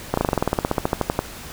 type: slowing click train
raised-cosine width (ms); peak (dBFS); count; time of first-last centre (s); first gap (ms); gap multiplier
1; -4; 19; 0.14-1.191; 34; 1.06
effects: pink hiss -37 dBFS RMS until 1.52 s